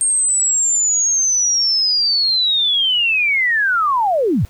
sine linear sweep, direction down, 8600 to 71.6 Hz, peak -13 dBFS, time 0.01-4.45 s, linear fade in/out 0 ms, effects pink hiss -49 dBFS RMS until 4.49 s

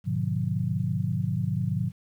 sine chord, G# diminished seventh, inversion none, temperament just, 103.83 / 124.59 / 149.51 / 179.41 Hz, G#2 / B2 / D3 / F3, 0 / +16 / +31 / +47 cents, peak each -30 dBFS, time 0.04-1.92 s, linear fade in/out 50 ms, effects 10-bit

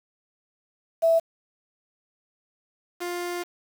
sine / sawtooth tone pair in turn, 659.3 / 351.6 Hz, E5 / F4, 0 / +12 cents, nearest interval major seventh, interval 1088 cents, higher first, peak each -16 / -25 dBFS, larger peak first, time 1.02-1.2 / 3-3.44 s, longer second, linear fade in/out 20 ms, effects 7-bit

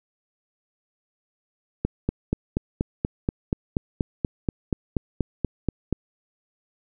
click train, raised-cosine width 3 ms, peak -9 dBFS, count 18, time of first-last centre 1.85-5.927 s, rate 4.17 Hz, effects none

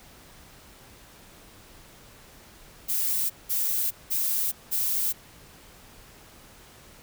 violet noise bursts, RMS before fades -26 dBFS, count 4, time 2.88-5.13 s, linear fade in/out 20 ms, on 420 ms, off 190 ms, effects pink hiss -51 dBFS RMS until 7.02 s

